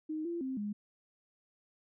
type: tone with pitch steps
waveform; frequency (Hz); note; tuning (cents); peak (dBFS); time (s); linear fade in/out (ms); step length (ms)
sine; 311.1 / 341.4 / 262.8 / 207; D#4 / F4 / C4 / G#3; 0 / -39 / +8 / -5; -34; 0.09-0.73; 10; 160
effects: none